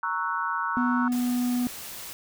sine chord, F# dominant seventh, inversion first, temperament equal, 932.3 / 1108.7 / 1318.5 / 1480 Hz, A#5 / C#6 / E6 / F#6, 0 / 0 / 0 / 0 cents, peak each -31 dBFS, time 0.03-1.08 s, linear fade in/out 2 ms
triangle tone, 246.1 Hz, B3, 6 cents flat, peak -21 dBFS, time 0.77-1.67 s, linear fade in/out 0 ms
white noise, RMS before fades -39 dBFS, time 1.12-2.13 s, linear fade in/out 0 ms
effects none

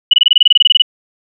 sine tone bursts, 2948 Hz, F#7, 7 cents flat, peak -3 dBFS, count 15, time 0.11-0.821 s, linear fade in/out 5 ms, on 25 ms, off 24 ms, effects none

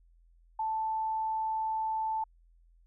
sine tone, 880 Hz, A5, in tune, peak -29 dBFS, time 0.59-2.24 s, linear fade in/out 5 ms, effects added 42 Hz sine -59 dBFS peak until 2.86 s

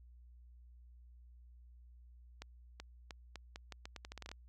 accelerating click train, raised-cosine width 0.2 ms, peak -29 dBFS, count 15, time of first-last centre 2.42-4.315 s, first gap 380 ms, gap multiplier 0.81, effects added 60 Hz sine -56 dBFS peak until 4.48 s

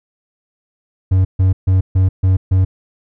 triangle tone bursts, 93.8 Hz, F#2, 24 cents sharp, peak -7 dBFS, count 6, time 1.11-2.65 s, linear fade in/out 10 ms, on 140 ms, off 140 ms, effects none

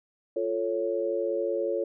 sine chord, F augmented, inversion none, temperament equal, 349.2 / 440 / 554.4 Hz, F4 / A4 / C#5, 0 / 0 / 0 cents, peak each -31 / -30 / -29 dBFS, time 0.36-1.84 s, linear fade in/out 5 ms, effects none

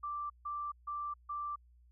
sine tone bursts, 1174.7 Hz, D6, in tune, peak -36 dBFS, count 4, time 0.03-1.56 s, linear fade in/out 10 ms, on 270 ms, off 150 ms, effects added 60 Hz sine -60 dBFS peak until 1.91 s

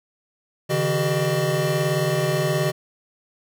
square tone cluster, 139.3 / 158 / 380.4 / 609 Hz, C#3 / D#3 / F#4 / D#5, +9 / +27 / +48 / -37 cents, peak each -26 dBFS, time 0.69-2.72 s, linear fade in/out 20 ms, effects none

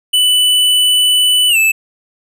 square tone with pitch glide, 2983 to 2627 Hz, F#7 to E7, +13 to -7 cents, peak -9 dBFS, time 0.13-1.72 s, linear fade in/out 10 ms, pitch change -220 cents, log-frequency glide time 1.49-1.57 s, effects none

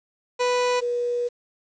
30% pulse / sine tone pair in turn, 493.9 / 483.5 Hz, B4 / B4, 0 / -37 cents, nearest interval unison, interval 37 cents, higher first, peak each -17 / -22 dBFS, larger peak first, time 0.39-0.81 / 0.81-1.29 s, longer second, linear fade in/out 20 ms, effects resampled to 16000 Hz + 8-bit

